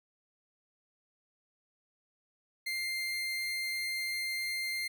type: tone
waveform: 30% pulse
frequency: 2101 Hz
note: C7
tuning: 7 cents sharp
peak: -30 dBFS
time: 2.66-4.88 s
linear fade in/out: 10 ms
effects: none